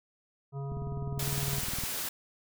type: harmonic tone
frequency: 138.59 Hz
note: C#3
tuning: in tune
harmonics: 1 / 3 / 5 / 7 / 9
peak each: -34 / -44 / -48 / -51 / -53 dBFS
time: 0.52-1.62 s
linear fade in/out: 50 ms
type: click train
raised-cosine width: 5 ms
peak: -25 dBFS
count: 23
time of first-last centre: 0.72-1.837 s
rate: 19.7 Hz
type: noise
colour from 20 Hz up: white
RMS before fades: -35 dBFS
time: 1.19-2.09 s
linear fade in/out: 5 ms
effects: none